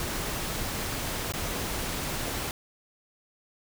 pink noise with dropouts, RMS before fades -32 dBFS, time 0-2.51 s, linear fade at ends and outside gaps 1 ms, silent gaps 1.321-1.337 s, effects none

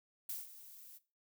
violet noise with ADSR envelope, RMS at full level -40 dBFS, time 0.29-0.99 s, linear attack 6 ms, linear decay 170 ms, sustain -15 dB, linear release 23 ms, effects noise-tail reverb RT60 0.3 s tail -17 dB re dry

